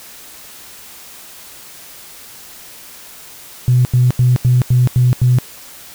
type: tone bursts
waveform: sine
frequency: 124.8 Hz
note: B2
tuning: 19 cents sharp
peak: -7 dBFS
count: 7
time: 3.68-5.386 s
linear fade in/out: 0 ms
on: 170 ms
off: 86 ms
effects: tanh soft clip ceiling -3 dBFS + white hiss -37 dBFS RMS until 5.94 s